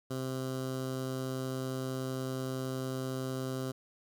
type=tone with notch filter; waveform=15% pulse; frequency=130.81 Hz; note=C3; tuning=in tune; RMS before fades=-36 dBFS; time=0.1-3.72 s; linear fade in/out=10 ms; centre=2200 Hz; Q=1.3; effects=none